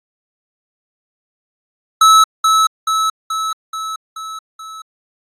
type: tone with echo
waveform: square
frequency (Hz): 1301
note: E6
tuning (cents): -23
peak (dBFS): -6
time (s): 2.01-2.24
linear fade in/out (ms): 5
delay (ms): 430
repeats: 6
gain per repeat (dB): -4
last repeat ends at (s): 4.82
effects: low-pass 10000 Hz 12 dB/octave + AAC 64 kbps